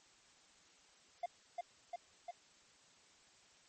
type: tone with echo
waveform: triangle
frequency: 698.5 Hz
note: F5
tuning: in tune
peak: -34 dBFS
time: 1.23-1.26 s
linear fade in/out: 5 ms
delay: 350 ms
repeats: 3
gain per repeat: -2 dB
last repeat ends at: 2.31 s
effects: white hiss -66 dBFS RMS until 3.68 s + MP3 32 kbps